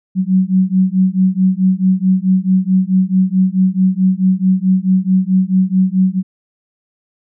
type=beating tone pair; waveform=sine; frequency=185 / 189.6 Hz; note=F#3 / F#3; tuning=0 / +43 cents; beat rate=4.6 Hz; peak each=-13 dBFS; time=0.15-6.23 s; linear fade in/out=50 ms; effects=none